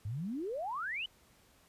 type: exponential sweep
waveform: sine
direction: up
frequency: 94.8 to 3087 Hz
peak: -35 dBFS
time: 0.05-1.06 s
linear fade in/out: 5 ms
effects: pink hiss -65 dBFS RMS until 1.68 s + resampled to 32000 Hz